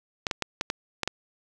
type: clicks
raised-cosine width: 0.2 ms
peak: -9 dBFS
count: 7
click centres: 0.268 / 0.312 / 0.423 / 0.611 / 0.701 / 1.033 / 1.076 s
effects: none